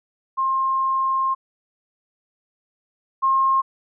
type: tone pair in turn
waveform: sine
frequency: 1063 / 1069 Hz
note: C6 / C6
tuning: +27 / +37 cents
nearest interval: unison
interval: 10 cents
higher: second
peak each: -18 / -15 dBFS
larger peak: second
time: 0.37-1.35 / 3.22-3.62 s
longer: first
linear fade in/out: 20 ms
effects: none